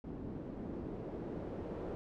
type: noise with low-pass filter sweep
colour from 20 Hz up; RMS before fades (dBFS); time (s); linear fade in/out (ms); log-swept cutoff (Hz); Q
white; -43; 0.04-1.95; 0; 280 to 450; 1.3
effects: none